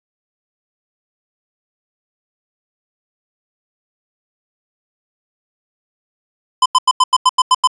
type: tone bursts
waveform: square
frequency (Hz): 1019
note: C6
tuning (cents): -46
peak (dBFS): -8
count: 9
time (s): 6.62-7.674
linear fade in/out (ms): 5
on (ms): 38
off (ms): 89
effects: resampled to 22050 Hz